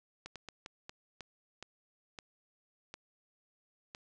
slowing click train, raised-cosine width 0.2 ms, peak -27 dBFS, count 10, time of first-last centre 0.26-3.949 s, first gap 97 ms, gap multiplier 1.34, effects resampled to 22050 Hz

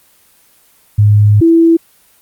sine tone pair in turn, 104.3 / 331.1 Hz, G#2 / E4, +8 / +8 cents, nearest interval octave + minor sixth, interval 2000 cents, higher second, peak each -4 dBFS, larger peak neither, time 0.98-1.41 / 1.41-1.77 s, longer first, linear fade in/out 10 ms, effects white hiss -49 dBFS RMS until 2.21 s + Opus 24 kbps

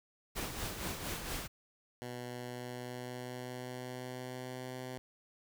pink noise with tremolo, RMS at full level -38 dBFS, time 0.35-1.48 s, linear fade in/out 20 ms, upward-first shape sine, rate 4.3 Hz, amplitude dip 50%
10% pulse tone with pitch glide, 123.2 to 127.62 Hz, B2 to C3, -4 to -43 cents, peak -33 dBFS, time 2.02-4.98 s, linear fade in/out 0 ms, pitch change +61 cents, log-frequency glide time 2.35-4.75 s
effects none

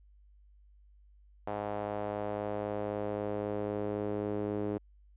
sawtooth tone with band-pass filter sweep, 103.83 Hz, G#2, in tune, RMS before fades -35 dBFS, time 1.47-4.78 s, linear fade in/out 5 ms, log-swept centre 700 to 380 Hz, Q 2.1, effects added 50 Hz sine -57 dBFS peak until 5.16 s + resampled to 8000 Hz

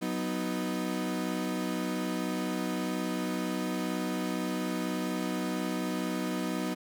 35% pulse chord, B major, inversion second, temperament equal, 185 / 246.9 / 311.1 Hz, F#3 / B3 / D#4, 0 / 0 / 0 cents, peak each -33 dBFS, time 0.01-6.75 s, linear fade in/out 20 ms, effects none

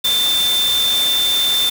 sine tone in noise, 3561 Hz, A7, 20 cents sharp, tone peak -14 dBFS, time 0.04-1.7 s, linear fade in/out 10 ms, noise white, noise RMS -23 dBFS, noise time 0.04-1.7 s, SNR +6 dB, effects none

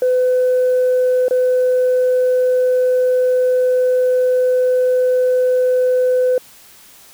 sine tone with dropouts, 505 Hz, B4, 39 cents sharp, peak -10 dBFS, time 0.02-6.38 s, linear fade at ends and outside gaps 2 ms, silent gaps 1.283-1.309 s, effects tanh soft clip ceiling -9 dBFS + white hiss -44 dBFS RMS until 7.13 s

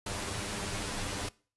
pink noise with comb filter, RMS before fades -36 dBFS, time 0.06-1.29 s, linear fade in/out 5 ms, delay 10 ms, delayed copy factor +0.75, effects noise-tail reverb RT60 0.4 s tail -22 dB re dry + resampled to 24000 Hz

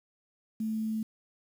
sine tone with quantisation, 219.4 Hz, A3, 5 cents flat, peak -29 dBFS, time 0.6-1.03 s, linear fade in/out 5 ms, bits 9, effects none

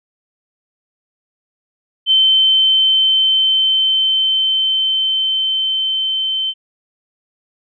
sine tone with level ramp, 3087 Hz, G7, 27 cents flat, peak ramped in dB -8 to -16 dBFS, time 2.06-6.54 s, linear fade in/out 50 ms, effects none

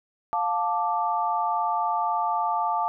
sine chord, D minor, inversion first, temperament just, 704.8 / 881 / 1174.7 Hz, F5 / A5 / D6, +16 / +2 / 0 cents, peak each -28 / -25 / -28 dBFS, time 0.33-2.88 s, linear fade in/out 0 ms, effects none

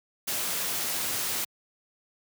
white noise, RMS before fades -30 dBFS, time 0.27-1.45 s, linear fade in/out 10 ms, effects high-pass 100 Hz 12 dB/octave

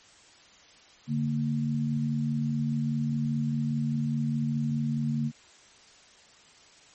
sine tone pair together, 144.5 / 229.4 Hz, D3 / A#3, -28 / -28 cents, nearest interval minor sixth, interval 800 cents, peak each -28 dBFS, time 1.07-5.32 s, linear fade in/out 50 ms, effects white hiss -55 dBFS RMS until 6.94 s + MP3 32 kbps

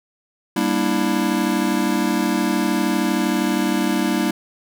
square chord, E half-diminished seventh, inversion first, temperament just, 197.78 / 237.3 / 296.7 / 329.6 Hz, G3 / Bb3 / D4 / E4, +16 / +31 / +18 / 0 cents, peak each -24 dBFS, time 0.56-4.31 s, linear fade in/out 5 ms, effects none

